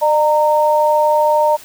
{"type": "tone pair together", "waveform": "sine", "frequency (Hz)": [603, 922], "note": ["D5", "A#5"], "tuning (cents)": [46, -19], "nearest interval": "perfect fifth", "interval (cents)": 735, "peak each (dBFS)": -13, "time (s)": [0.01, 1.57], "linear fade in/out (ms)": 20, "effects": ["white hiss -39 dBFS RMS until 1.64 s"]}